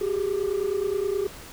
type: tone pair together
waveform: sine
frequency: 381.7 / 411.2 Hz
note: G4 / G#4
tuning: -46 / -17 cents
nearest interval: minor second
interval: 129 cents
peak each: -24 dBFS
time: 0.01-1.27 s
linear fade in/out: 5 ms
effects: tanh soft clip ceiling -20 dBFS + pink hiss -43 dBFS RMS until 1.52 s